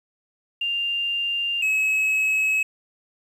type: tone pair in turn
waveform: sine / triangle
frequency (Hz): 2794 / 2569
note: F7 / E7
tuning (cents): 0 / -45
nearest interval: minor second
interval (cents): 145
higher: first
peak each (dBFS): -22 / -17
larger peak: second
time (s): 0.61-1.62 / 1.62-2.63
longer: neither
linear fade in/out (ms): 5
effects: 9-bit